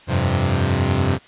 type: chord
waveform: sawtooth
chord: F suspended second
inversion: none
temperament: equal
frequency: 87.31 / 98 / 130.81 Hz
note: F2 / G2 / C3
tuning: 0 / 0 / 0 cents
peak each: -17 dBFS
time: 0.07-1.19 s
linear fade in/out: 50 ms
effects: white hiss -47 dBFS RMS until 1.27 s + resampled to 8000 Hz